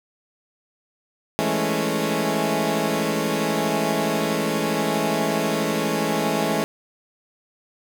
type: chord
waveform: 15% pulse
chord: A major seventh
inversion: second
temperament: equal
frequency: 164.81 / 207.7 / 220 / 277.2 Hz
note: E3 / G#3 / A3 / C#4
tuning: 0 / 0 / 0 / 0 cents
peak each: -20 dBFS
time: 1.39-6.64 s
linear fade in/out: 0 ms
effects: none